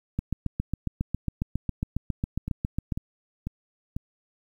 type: two click trains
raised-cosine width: 5 ms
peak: -14 / -18 dBFS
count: 21 / 4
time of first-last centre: 0.19-2.922 / 2.48-3.965 s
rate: 7.32 / 2.02 Hz
effects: 9-bit